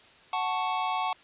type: chord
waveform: square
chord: F# minor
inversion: none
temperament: equal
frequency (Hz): 740 / 880 / 1108.7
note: F#5 / A5 / C#6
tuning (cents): 0 / 0 / 0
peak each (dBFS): -32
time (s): 0.33-1.13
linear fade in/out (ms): 2
effects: white hiss -55 dBFS RMS until 1.23 s + resampled to 8000 Hz